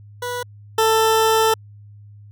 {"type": "tone pair in turn", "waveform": "20% pulse", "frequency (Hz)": [490, 443.3], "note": ["B4", "A4"], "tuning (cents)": [-14, 13], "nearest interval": "major second", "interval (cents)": 173, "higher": "first", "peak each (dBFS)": [-19, -9], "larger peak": "second", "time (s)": [[0.22, 0.43], [0.78, 1.54]], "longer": "second", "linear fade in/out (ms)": 5, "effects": ["added 103 Hz sine -40 dBFS peak until 2.31 s"]}